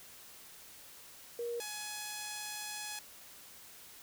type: tone pair in turn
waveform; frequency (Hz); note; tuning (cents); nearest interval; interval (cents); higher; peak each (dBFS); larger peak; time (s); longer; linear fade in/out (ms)
sine / 5% pulse; 473.4 / 842; A#4 / G#5; +27 / +24; minor seventh; 997; second; -35 / -28; second; 1.39-1.6 / 1.6-2.99; second; 2
effects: white hiss -54 dBFS RMS until 4.02 s